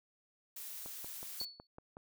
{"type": "noise", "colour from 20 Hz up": "blue", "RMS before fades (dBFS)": -46, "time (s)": [0.56, 1.45], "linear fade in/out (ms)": 5}
{"type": "click train", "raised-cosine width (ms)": 1, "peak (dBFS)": -35, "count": 7, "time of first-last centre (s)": [0.86, 1.969], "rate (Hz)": 5.41}
{"type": "tone with exponential decay", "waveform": "sine", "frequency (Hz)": 4435, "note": "C#8", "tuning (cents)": 0, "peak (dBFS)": -34, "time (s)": [1.4, 1.67], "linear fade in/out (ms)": 2, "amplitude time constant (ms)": 57}
{"effects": []}